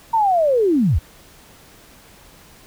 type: linear sweep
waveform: sine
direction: down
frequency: 932.3 to 51.91 Hz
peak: -13 dBFS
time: 0.13-0.99 s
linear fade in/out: 10 ms
effects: pink hiss -47 dBFS RMS until 2.66 s